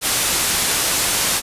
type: low-pass noise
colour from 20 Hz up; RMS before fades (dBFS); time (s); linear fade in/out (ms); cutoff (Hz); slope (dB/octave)
white; -19; 0.01-1.42; 50; 12000; 24
effects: resampled to 32000 Hz